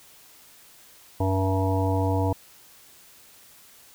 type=harmonic tone; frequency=95.4 Hz; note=G2; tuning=47 cents flat; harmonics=1 / 3 / 5 / 7 / 9 / 10; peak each=-23 / -28 / -30 / -31 / -33 / -33 dBFS; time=1.2-2.33 s; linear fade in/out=5 ms; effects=white hiss -52 dBFS RMS until 3.94 s